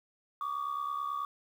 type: tone pair together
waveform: sine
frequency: 1134 / 1203.2 Hz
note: C#6 / D6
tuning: +39 / +42 cents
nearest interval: minor second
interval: 103 cents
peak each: -33 / -35 dBFS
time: 0.41-1.25 s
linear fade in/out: 2 ms
effects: tanh soft clip ceiling -28 dBFS + 10-bit